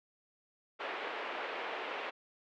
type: band-pass noise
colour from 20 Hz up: pink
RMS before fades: -40 dBFS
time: 0.79-2.11 s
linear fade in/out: 20 ms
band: 410 to 2900 Hz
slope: 24 dB/octave
effects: none

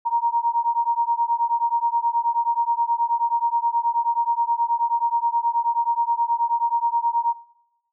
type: beating tone pair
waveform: sine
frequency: 932.3 / 941.7 Hz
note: A#5 / A#5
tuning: 0 / +17 cents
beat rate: 9.4 Hz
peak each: -21 / -21 dBFS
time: 0.05-7.34 s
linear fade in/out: 20 ms
effects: noise-tail reverb RT60 0.8 s tail -18 dB re dry

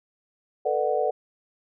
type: chord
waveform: sine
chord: B minor seventh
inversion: third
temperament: just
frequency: 444.5 / 493.9 / 592.7 / 740.8 Hz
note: A4 / B4 / D5 / F#5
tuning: +18 / 0 / +16 / +2 cents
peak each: -27 dBFS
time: 0.65-1.11 s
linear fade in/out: 10 ms
effects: none

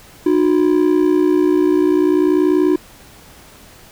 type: ring-modulated tone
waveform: triangle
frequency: 333.7 Hz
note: E4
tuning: 21 cents sharp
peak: -6 dBFS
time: 0.26-2.76 s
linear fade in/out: 2 ms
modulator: 30.2 Hz
effects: pink hiss -43 dBFS RMS until 3.91 s

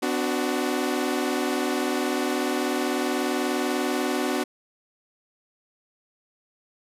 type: chord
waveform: sawtooth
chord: B minor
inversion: none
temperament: equal with one note detuned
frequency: 253.4 / 293.7 / 370 Hz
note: B3 / D4 / F#4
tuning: +45 / 0 / 0 cents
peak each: -24 dBFS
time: 0.02-4.44 s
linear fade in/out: 10 ms
effects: resampled to 32000 Hz

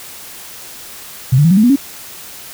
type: tone with pitch steps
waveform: sine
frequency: 129.1 / 146.59 / 166.46 / 189.01 / 214.6 / 243.7 / 276.7 Hz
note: C3 / D3 / E3 / F#3 / A3 / B3 / C#4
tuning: -23 / -3 / +17 / +37 / -43 / -23 / -3 cents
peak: -6 dBFS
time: 1.32-1.761 s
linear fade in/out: 10 ms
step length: 63 ms
effects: white hiss -33 dBFS RMS until 2.53 s

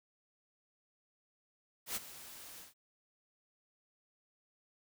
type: noise with ADSR envelope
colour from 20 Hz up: white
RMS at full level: -36 dBFS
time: 1.86-2.74 s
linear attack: 99 ms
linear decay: 27 ms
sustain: -15 dB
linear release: 140 ms
effects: none

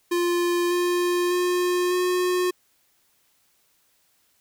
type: tone with pitch steps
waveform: square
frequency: 349.2 / 353.3 / 357.4 / 361.5 Hz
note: F4 / F4 / F4 / F#4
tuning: 0 / +20 / +40 / -40 cents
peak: -21 dBFS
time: 0.11-2.51 s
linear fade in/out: 10 ms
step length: 600 ms
effects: white hiss -65 dBFS RMS until 4.4 s

